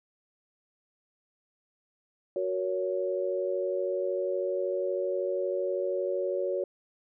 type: chord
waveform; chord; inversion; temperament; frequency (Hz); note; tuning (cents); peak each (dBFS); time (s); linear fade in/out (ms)
sine; F# major; none; equal with one note detuned; 370 / 466.2 / 558.9; F#4 / A#4 / C#5; 0 / 0 / +14; -31 / -35 / -30; 2.36-6.64; 2
effects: none